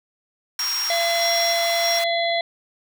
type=tone with tremolo; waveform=sine; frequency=5580 Hz; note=F8; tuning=2 cents flat; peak=-22 dBFS; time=0.59-1.99 s; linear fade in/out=5 ms; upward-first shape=square; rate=1.6 Hz; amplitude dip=50%
type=high-pass noise; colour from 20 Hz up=pink; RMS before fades=-31 dBFS; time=0.59-2.04 s; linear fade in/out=2 ms; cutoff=870 Hz; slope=48 dB/octave
type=harmonic tone; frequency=679 Hz; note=F5; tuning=49 cents flat; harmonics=1 / 3 / 5 / 6; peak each=-21 / -26 / -28 / -29 dBFS; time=0.9-2.41 s; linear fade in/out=2 ms
effects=none